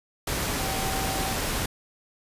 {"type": "tone in noise", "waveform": "sine", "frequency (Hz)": 770, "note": "G5", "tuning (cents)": -31, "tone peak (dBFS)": -33, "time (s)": [0.59, 1.34], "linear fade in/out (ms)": 5, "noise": "pink", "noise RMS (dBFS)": -28, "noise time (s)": [0.27, 1.66], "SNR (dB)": -8, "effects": ["resampled to 32000 Hz"]}